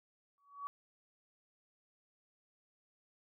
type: tone with exponential growth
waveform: sine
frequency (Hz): 1132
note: C#6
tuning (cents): +36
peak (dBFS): -36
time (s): 0.38-0.67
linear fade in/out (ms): 0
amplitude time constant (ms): 61
effects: none